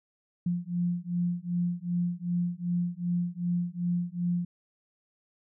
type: beating tone pair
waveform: sine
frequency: 173.9 / 176.5 Hz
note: F3 / F3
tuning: -7 / +19 cents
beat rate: 2.6 Hz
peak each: -30 dBFS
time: 0.46-4.45 s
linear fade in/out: 5 ms
effects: none